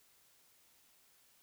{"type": "silence", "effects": ["white hiss -68 dBFS RMS until 1.42 s"]}